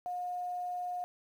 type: tone with quantisation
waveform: sine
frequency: 717 Hz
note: F5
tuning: 45 cents sharp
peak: -34 dBFS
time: 0.06-1.04 s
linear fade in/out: 0 ms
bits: 10
effects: none